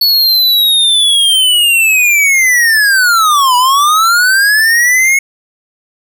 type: linear two-way sweep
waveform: square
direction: down then up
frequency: 4435 to 970 to 2190 Hz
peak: -7 dBFS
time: 0.01-5.19 s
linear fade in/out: 5 ms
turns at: 3.56 s
effects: none